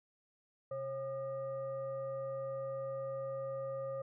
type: tone with frequency modulation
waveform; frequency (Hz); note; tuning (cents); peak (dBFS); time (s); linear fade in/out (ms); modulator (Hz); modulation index
sine; 542; C#5; -39; -37; 0.71-4.02; 5; 673; 0.5
effects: none